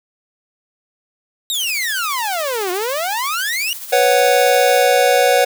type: exponential two-way sweep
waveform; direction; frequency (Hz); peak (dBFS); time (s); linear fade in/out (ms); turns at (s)
sawtooth; down then up; 3864 to 349.2 to 2952; -15; 1.5-3.73; 0; 2.71
type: noise with tremolo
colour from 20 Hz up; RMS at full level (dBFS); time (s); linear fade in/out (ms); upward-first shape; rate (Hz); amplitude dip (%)
blue; -29; 1.53-4.84; 20; sine; 14; 50
type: chord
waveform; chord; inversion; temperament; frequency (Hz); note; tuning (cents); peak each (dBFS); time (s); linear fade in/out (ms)
square; B suspended second; none; equal; 493.9 / 554.4 / 740; B4 / C#5 / F#5; 0 / 0 / 0; -16; 3.92-5.45; 10
effects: none